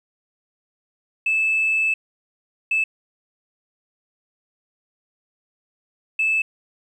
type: tone bursts at uneven times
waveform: sine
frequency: 2621 Hz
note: E7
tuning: 11 cents flat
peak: -16 dBFS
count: 3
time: 1.26-1.94 / 2.71-2.84 / 6.19-6.42 s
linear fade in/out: 5 ms
effects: tanh soft clip ceiling -13 dBFS + 9-bit